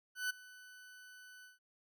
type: tone with ADSR envelope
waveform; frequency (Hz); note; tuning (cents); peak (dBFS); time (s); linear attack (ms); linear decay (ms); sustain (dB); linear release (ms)
40% pulse; 1500; F#6; +23; -32; 0.15-1.59; 150; 11; -21; 150
effects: none